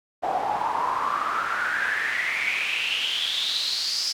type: noise with band-pass filter sweep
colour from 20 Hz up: pink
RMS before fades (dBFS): -26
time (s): 0.22-4.13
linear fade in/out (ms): 20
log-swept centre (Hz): 720 to 5200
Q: 7.7
effects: none